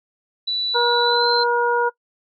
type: tone with pitch glide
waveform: sine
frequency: 3957 to 4108 Hz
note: B7 to C8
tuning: +3 to -33 cents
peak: -20 dBFS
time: 0.47-1.44 s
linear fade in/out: 10 ms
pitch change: +64 cents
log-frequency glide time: 1.03-1.29 s
type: harmonic tone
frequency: 478.2 Hz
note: A#4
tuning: 44 cents sharp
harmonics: 1 / 2 / 3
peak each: -20 / -19 / -22 dBFS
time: 0.74-1.9 s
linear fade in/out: 20 ms
effects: noise-tail reverb RT60 0.1 s tail -22 dB re dry